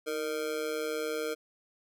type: tone with amplitude modulation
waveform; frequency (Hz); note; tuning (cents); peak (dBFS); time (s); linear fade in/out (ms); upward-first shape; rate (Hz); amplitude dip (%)
square; 463.2; A#4; -11; -28; 0.06-1.35; 20; sine; 147; 90
effects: none